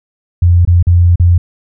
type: tone with dropouts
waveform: sine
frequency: 87.31 Hz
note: F2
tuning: in tune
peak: -4 dBFS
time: 0.42-1.38 s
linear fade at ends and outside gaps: 5 ms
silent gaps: 0.651-0.674 / 0.827-0.869 / 1.158-1.197 s
effects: none